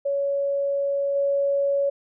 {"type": "tone with level steps", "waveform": "sine", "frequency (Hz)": 560, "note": "C#5", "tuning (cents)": 18, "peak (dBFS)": [-21, -19], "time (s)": [0.05, 1.9], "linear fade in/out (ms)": 10, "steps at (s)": 1.15, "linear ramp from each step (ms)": 10, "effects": []}